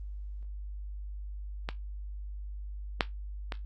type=clicks; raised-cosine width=0.3 ms; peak=-17 / -7 / -18 dBFS; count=3; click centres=1.689 / 3.008 / 3.522 s; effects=added 50 Hz sine -37 dBFS peak until 3.65 s + Opus 32 kbps